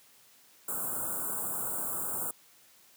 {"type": "band-stop noise", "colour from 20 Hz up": "white", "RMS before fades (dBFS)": -34, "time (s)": [0.68, 2.31], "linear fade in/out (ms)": 5, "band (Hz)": [1500, 7400], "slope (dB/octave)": 96, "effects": ["white hiss -60 dBFS RMS until 2.96 s", "high-pass 100 Hz 12 dB/octave"]}